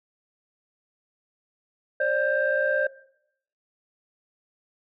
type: tone cluster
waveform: sine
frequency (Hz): 537 / 596 / 1581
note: C5 / D5 / G6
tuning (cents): +45 / +25 / +14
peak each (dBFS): -25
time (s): 2-2.87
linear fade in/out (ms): 5
effects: noise-tail reverb RT60 0.7 s tail -19 dB re dry + tanh soft clip ceiling -12 dBFS